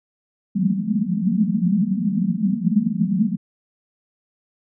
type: band-pass noise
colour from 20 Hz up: pink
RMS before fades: -20 dBFS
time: 0.55-3.37 s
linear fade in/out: 10 ms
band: 170 to 230 Hz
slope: 96 dB/octave
effects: none